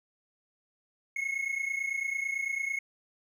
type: tone pair together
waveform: triangle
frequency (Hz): 2171 / 2200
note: C#7 / C#7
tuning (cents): -37 / -14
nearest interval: unison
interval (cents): 23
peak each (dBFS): -30 / -33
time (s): 1.16-2.79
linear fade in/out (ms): 5
effects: none